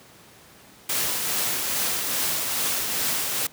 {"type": "noise with tremolo", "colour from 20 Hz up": "white", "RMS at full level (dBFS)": -24, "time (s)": [0.89, 3.47], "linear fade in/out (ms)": 5, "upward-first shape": "triangle", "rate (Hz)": 2.4, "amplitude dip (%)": 35, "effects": ["pink hiss -50 dBFS RMS until 3.52 s", "high-pass 100 Hz 12 dB/octave"]}